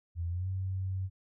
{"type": "tone with pitch glide", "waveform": "sine", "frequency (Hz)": [85.2, 94.54], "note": ["F2", "F#2"], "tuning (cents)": [-42, 38], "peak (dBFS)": -31, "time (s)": [0.15, 1.1], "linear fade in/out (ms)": 50, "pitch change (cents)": 180, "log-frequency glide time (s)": [0.28, 0.48], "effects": []}